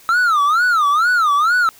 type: tone with vibrato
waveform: triangle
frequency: 1300 Hz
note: E6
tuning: 24 cents flat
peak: -10 dBFS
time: 0.09-1.69 s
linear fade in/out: 0 ms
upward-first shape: sine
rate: 2.2 Hz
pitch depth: 230 cents each way
effects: white hiss -46 dBFS RMS until 1.79 s